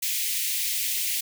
white high-pass noise, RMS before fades -27 dBFS, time 0.02-1.21 s, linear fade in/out 10 ms, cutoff 2000 Hz, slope 48 dB/octave, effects none

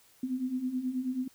sine beating tone pair, 248.8 / 258.1 Hz, B3 / C4, +13 / -23 cents, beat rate 9.3 Hz, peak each -36 / -31 dBFS, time 0.23-1.28 s, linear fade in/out 5 ms, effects white hiss -62 dBFS RMS until 1.34 s

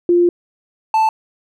sine / triangle tone pair in turn, 349.2 / 879.9 Hz, F4 / A5, 0 / 0 cents, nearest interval octave + major third, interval 1600 cents, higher second, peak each -9 dBFS, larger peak neither, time 0.09-0.29 / 0.94-1.09 s, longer first, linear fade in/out 2 ms, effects none

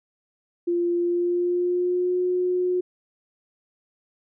sine tone with pitch glide, 346.8 to 361.9 Hz, F4 to F#4, -12 to -38 cents, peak -20 dBFS, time 0.67-2.81 s, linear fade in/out 10 ms, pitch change +74 cents, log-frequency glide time 0.96-2.18 s, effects none

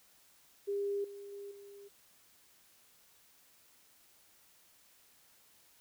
sine tone with level steps, 402.2 Hz, G4, 44 cents sharp, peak -32 / -45 / -43 / -50 dBFS, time 0.67-1.89 s, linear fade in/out 20 ms, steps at 1.04 / 1.32 / 1.51 s, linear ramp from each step 5 ms, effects white hiss -65 dBFS RMS until 5.8 s

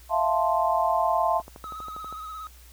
sine chord, F major seventh, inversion third, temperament equal, 659.3 / 698.5 / 880 / 1046.5 Hz, E5 / F5 / A5 / C6, 0 / 0 / 0 / 0 cents, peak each -26 dBFS, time 0.09-1.42 s, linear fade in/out 50 ms
click train, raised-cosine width 1 ms, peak -28 dBFS, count 10, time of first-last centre 1.4-2.126 s, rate 12.4 Hz
triangle tone with vibrato, 1272 Hz, D#6, 38 cents sharp, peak -33 dBFS, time 1.64-2.47 s, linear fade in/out 0 ms, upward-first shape triangle, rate 17 Hz, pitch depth 50 cents each way
effects added 60 Hz sine -48 dBFS peak until 2.72 s + white hiss -54 dBFS RMS until 2.72 s

